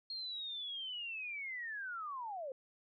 sine linear sweep, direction down, 4265 to 503 Hz, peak -40 dBFS, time 0.1-2.52 s, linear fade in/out 2 ms, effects none

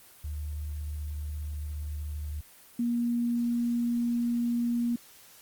sine tone pair in turn, 74.8 / 237.5 Hz, D2 / A#3, +32 / +33 cents, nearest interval octave + minor sixth, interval 2001 cents, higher second, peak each -32 / -25 dBFS, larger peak second, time 0.24-2.41 / 2.79-4.96 s, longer neither, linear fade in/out 5 ms, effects white hiss -54 dBFS RMS until 5.41 s + Opus 24 kbps

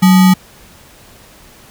sine tone with sample-and-hold, 186.1 Hz, F#3, 10 cents sharp, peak -4 dBFS, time 0.02-0.34 s, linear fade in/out 10 ms, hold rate 1050 Hz, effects pink hiss -42 dBFS RMS until 1.7 s

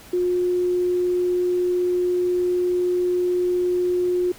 sine tone, 358.4 Hz, F4, 45 cents sharp, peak -18 dBFS, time 0.13-4.32 s, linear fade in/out 5 ms, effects pink hiss -45 dBFS RMS until 4.38 s

